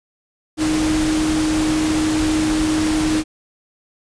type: tone in noise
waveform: sine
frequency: 311.1 Hz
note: D#4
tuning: in tune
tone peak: -16 dBFS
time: 0.57-3.24 s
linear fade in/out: 50 ms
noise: pink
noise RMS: -24 dBFS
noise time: 0.57-3.24 s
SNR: +5 dB
effects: resampled to 22050 Hz